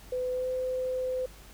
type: tone with pitch glide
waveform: sine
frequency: 504 to 511 Hz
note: B4 to C5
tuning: +35 to -41 cents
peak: -28 dBFS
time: 0.12-1.26 s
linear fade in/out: 5 ms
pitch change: +24 cents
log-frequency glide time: 0.33-0.47 s
effects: added 50 Hz sine -51 dBFS peak until 1.53 s + pink hiss -53 dBFS RMS until 1.53 s